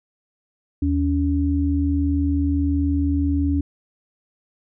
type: tone pair together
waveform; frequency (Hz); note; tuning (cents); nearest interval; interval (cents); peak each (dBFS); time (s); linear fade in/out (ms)
sine; 79.2 / 282.2; D#2 / C#4; +31 / +31; octave + minor seventh; 2200; -20; 0.82-3.61; 5
effects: none